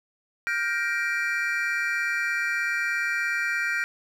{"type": "chord", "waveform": "triangle", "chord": "G minor seventh", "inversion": "third", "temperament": "just", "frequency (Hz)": [1411.2, 1568, 1881.6, 2352], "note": ["F6", "G6", "Bb6", "D7"], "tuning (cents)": [18, 0, 16, 2], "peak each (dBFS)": -28, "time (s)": [0.47, 3.84], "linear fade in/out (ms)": 0, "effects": []}